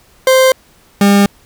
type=tone pair in turn; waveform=40% pulse; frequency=522 / 200.9 Hz; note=C5 / G3; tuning=-4 / +43 cents; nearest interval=octave + perfect fourth; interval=1653 cents; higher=first; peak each=-5 dBFS; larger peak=neither; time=0.27-0.52 / 1.01-1.26 s; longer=neither; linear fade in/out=2 ms; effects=pink hiss -48 dBFS RMS until 1.45 s